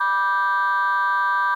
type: chord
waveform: sine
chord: G major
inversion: first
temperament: just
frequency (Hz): 980 / 1176 / 1568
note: B5 / D6 / G6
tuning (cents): -14 / +2 / 0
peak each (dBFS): -21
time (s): 0-1.55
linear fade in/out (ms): 10
effects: tanh soft clip ceiling -12 dBFS + 9-bit